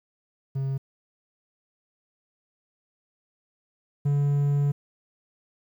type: tone pair in turn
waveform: triangle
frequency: 135.3 / 143.02 Hz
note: C#3 / D3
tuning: -42 / -46 cents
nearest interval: minor second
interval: 96 cents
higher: second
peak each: -23 / -18 dBFS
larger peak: second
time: 0.55-0.78 / 4.05-4.72 s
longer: second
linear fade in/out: 10 ms
effects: 10-bit